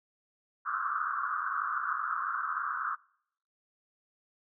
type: band-pass noise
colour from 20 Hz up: pink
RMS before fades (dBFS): -33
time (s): 0.65-2.96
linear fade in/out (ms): 20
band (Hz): 1100 to 1500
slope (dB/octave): 96
effects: noise-tail reverb RT60 0.7 s tail -26 dB re dry